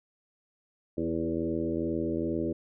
harmonic tone with a mistuned harmonic, 82.41 Hz, E2, in tune, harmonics 1 / 2 / 3 / 4 / 5 / 6 / 7, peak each -40 / -38 / -34 / -31 / -36 / -38 / -39 dBFS, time 0.97-2.53 s, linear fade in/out 10 ms, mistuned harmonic 5, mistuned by -21 cents, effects none

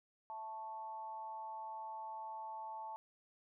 sine tone with amplitude modulation, 880 Hz, A5, in tune, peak -40 dBFS, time 0.3-2.96 s, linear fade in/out 0 ms, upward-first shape sine, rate 222 Hz, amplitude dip 70%, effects none

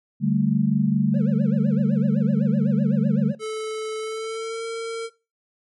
sine chord, D suspended fourth, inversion none, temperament equal with one note detuned, 146.83 / 195.21 / 220 Hz, D3 / G3 / A3, 0 / -7 / 0 cents, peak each -22 dBFS, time 0.2-3.34 s, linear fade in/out 50 ms
triangle tone with vibrato, 502 Hz, B4, 28 cents sharp, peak -30 dBFS, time 1.14-3.35 s, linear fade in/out 2 ms, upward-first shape sine, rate 7.9 Hz, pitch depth 250 cents each way
square tone with pitch glide, 436 to 455.8 Hz, A4 to A#4, -16 to -39 cents, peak -27 dBFS, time 3.39-5.1 s, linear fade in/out 50 ms, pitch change +77 cents, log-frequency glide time 3.99-4.64 s
effects noise-tail reverb RT60 0.3 s tail -19 dB re dry + MP3 48 kbps

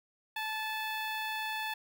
15% pulse tone with notch filter, 871 Hz, A5, 18 cents flat, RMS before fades -36 dBFS, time 0.36-1.74 s, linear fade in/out 5 ms, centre 8300 Hz, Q 1.3, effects none

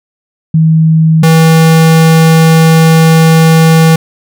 sine / square tone pair in turn, 160 / 161.77 Hz, D#3 / E3, +49 / -32 cents, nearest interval unison, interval 19 cents, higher second, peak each -3 dBFS, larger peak neither, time 0.54-1.23 / 1.23-3.96 s, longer second, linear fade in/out 5 ms, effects none

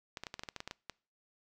clicks, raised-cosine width 0.2 ms, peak -23 dBFS, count 12, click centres 0.172 / 0.236 / 0.268 / 0.341 / 0.394 / 0.435 / 0.488 / 0.563 / 0.604 / 0.676 / 0.711 / 0.897 s, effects noise-tail reverb RT60 0.4 s tail -25 dB re dry

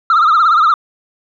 sine tone with vibrato, 1286 Hz, E6, 43 cents flat, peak -5 dBFS, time 0.1-0.74 s, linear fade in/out 2 ms, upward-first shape triangle, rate 17 Hz, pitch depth 150 cents each way, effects tanh soft clip ceiling -6 dBFS

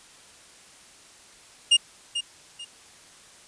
45% pulse tone with echo, 2836 Hz, F7, 26 cents sharp, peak -14 dBFS, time 1.71-1.77 s, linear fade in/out 10 ms, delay 440 ms, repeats 2, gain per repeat -11 dB, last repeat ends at 2.65 s, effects white hiss -51 dBFS RMS until 3.47 s + resampled to 22050 Hz

